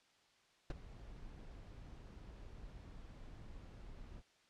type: noise with ADSR envelope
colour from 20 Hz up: brown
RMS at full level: -36 dBFS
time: 0.7-4.23 s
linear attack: 3 ms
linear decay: 21 ms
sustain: -17 dB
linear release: 50 ms
effects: white hiss -71 dBFS RMS until 4.49 s + low-pass 5000 Hz 12 dB/octave